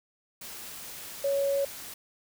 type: tone in noise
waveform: sine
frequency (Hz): 557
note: C#5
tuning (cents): +8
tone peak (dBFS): -24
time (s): 1.24-1.65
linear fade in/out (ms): 5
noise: white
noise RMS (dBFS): -42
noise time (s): 0.41-1.94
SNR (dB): +15
effects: none